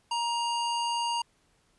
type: harmonic tone with a mistuned harmonic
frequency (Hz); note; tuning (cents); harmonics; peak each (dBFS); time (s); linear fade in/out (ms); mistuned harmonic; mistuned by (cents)
941; A#5; +16; 1 / 3 / 5 / 7 / 9 / 10; -28 / -34 / -38 / -43 / -48 / -49; 0.11-1.22; 5; 7; -26
effects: pink hiss -68 dBFS RMS until 1.78 s + resampled to 24000 Hz